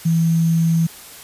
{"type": "tone with sample-and-hold", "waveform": "sine", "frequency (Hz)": 164.81, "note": "E3", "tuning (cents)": 0, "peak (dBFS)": -13, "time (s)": [0.05, 0.87], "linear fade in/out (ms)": 10, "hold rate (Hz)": 6300, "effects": ["white hiss -39 dBFS RMS until 1.23 s", "resampled to 32000 Hz"]}